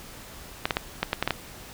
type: clicks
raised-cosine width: 0.3 ms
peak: -7 dBFS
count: 8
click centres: 0.655 / 0.708 / 0.769 / 1.03 / 1.131 / 1.226 / 1.276 / 1.307 s
effects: pink hiss -44 dBFS RMS until 1.73 s